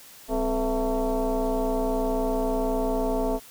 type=tone with frequency modulation; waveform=sine; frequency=201 Hz; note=G3; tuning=44 cents sharp; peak=-22 dBFS; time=0.28-3.4 s; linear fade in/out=50 ms; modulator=231 Hz; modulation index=2.7; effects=white hiss -48 dBFS RMS until 3.5 s